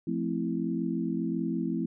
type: chord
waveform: sine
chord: F major seventh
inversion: none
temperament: equal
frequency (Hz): 174.61 / 220 / 261.6 / 329.6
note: F3 / A3 / C4 / E4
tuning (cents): 0 / 0 / 0 / 0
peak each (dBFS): -33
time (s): 0.07-1.86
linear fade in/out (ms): 5
effects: none